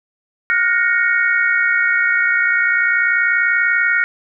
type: chord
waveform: sine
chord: Gb major seventh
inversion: third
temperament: equal with one note detuned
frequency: 1419.7 / 1480 / 1864.7 / 2217 Hz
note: F6 / Gb6 / Bb6 / Db7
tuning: +28 / 0 / 0 / 0 cents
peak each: -17 / -21 / -17 / -20 dBFS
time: 0.5-4.04 s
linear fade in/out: 0 ms
effects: none